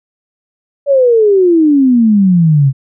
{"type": "exponential sweep", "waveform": "sine", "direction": "down", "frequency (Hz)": [577, 130.81], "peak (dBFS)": -5, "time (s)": [0.86, 2.73], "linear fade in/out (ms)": 50, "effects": []}